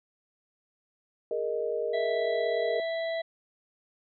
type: chord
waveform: sine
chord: Ab suspended second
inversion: none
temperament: equal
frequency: 415.3 / 466.2 / 622.3 Hz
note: Ab4 / Bb4 / Eb5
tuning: 0 / 0 / 0 cents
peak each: -34 / -30 / -33 dBFS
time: 1.31-2.8 s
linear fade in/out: 2 ms
type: harmonic tone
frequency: 659.3 Hz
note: E5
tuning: in tune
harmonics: 1 / 3 / 5 / 6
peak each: -29 / -38 / -47 / -44 dBFS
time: 1.93-3.22 s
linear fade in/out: 10 ms
effects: none